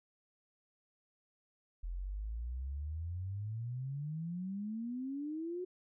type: exponential sweep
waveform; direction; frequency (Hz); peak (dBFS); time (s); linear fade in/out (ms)
sine; up; 41.65 to 370; -37; 1.83-5.65; 10
effects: none